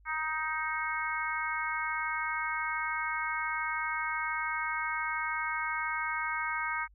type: harmonic tone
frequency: 312.9 Hz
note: D#4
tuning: 10 cents sharp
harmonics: 3 / 4 / 5 / 6 / 7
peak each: -37 / -36 / -36 / -42 / -36 dBFS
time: 0.05-6.88 s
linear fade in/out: 50 ms
effects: added 50 Hz sine -57 dBFS peak until 6.94 s